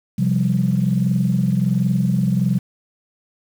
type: chord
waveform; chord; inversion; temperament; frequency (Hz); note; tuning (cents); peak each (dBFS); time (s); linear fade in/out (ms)
sine; C suspended fourth; none; equal; 130.81 / 174.61 / 196; C3 / F3 / G3; 0 / 0 / 0; -19 / -19 / -19; 0.18-2.59; 10
effects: tanh soft clip ceiling -7 dBFS + 7-bit